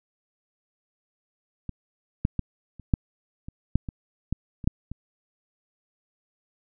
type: clicks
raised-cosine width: 5 ms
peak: -20 / -9 / -13 / -30 / -7 / -25 / -7 / -20 / -13 / -24 / -7 / -22 dBFS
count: 12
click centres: 1.693 / 2.251 / 2.393 / 2.797 / 2.938 / 3.485 / 3.756 / 3.888 / 4.326 / 4.642 / 4.675 / 4.916 s
effects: none